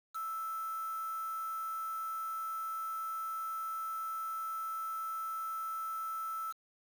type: tone with quantisation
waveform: sine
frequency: 1318.5 Hz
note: E6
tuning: in tune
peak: -36 dBFS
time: 0.14-6.53 s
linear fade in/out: 20 ms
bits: 8
effects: none